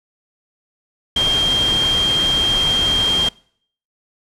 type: tone in noise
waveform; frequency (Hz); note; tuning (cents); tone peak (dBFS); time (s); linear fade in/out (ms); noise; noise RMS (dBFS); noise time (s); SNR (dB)
sine; 3197; G7; +33; -14; 1.16-3.29; 5; pink; -24; 1.16-3.29; +7
effects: noise-tail reverb RT60 0.6 s tail -24 dB re dry + low-pass 8000 Hz 12 dB/octave